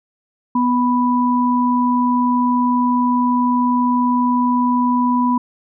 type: tone pair together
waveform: sine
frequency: 246.9 / 987.6 Hz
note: B3 / B5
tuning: 0 / 0 cents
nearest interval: 2 octaves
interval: 2400 cents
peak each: -15 / -17 dBFS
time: 0.55-5.38 s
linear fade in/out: 5 ms
effects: none